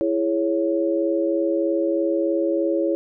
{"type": "chord", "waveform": "sine", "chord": "C# minor", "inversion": "first", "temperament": "just", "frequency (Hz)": [332.6, 415.8, 554.4], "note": ["E4", "G#4", "C#5"], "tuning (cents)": [16, 2, 0], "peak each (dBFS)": [-21, -26, -23], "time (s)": [0.01, 2.95], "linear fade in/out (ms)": 0, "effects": []}